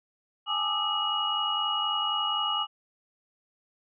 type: tone cluster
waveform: sine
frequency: 817 / 861 / 1200 / 1291 / 2900 Hz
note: G#5 / A5 / D6 / E6 / F#7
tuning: -29 / -38 / +37 / -37 / -35 cents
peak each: -36 / -36 / -31 / -35 / -28 dBFS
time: 0.46-2.67 s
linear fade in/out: 50 ms
effects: none